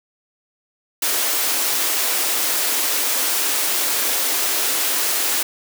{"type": "high-pass noise", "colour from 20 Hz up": "white", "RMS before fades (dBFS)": -20, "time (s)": [1.02, 5.43], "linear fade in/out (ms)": 5, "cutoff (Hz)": 260, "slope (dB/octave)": 48, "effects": []}